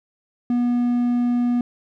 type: tone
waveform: triangle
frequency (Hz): 242.5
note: B3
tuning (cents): -31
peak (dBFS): -15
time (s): 0.5-1.61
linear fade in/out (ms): 2
effects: none